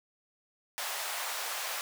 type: high-pass noise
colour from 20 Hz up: pink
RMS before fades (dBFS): -36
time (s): 0.78-1.81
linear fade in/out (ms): 0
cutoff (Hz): 660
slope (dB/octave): 24
effects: none